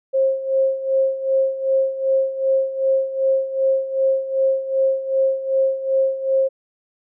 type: tone with tremolo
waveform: sine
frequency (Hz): 534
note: C5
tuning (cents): +35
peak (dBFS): -13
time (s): 0.13-6.49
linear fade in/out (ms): 20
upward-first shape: sine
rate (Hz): 2.6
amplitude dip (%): 75
effects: none